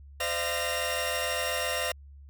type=tone cluster; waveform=sawtooth; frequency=516 / 604 / 684 / 1859 / 2782 Hz; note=C5 / D5 / F5 / A#6 / F7; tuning=-24 / +48 / -36 / -5 / -7 cents; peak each=-31 dBFS; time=0.2-1.92 s; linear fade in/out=5 ms; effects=added 70 Hz sine -46 dBFS peak until 2.29 s